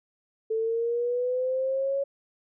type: linear sweep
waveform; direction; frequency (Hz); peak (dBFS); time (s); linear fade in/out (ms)
sine; up; 440 to 557; -24; 0.5-2.04; 10
effects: none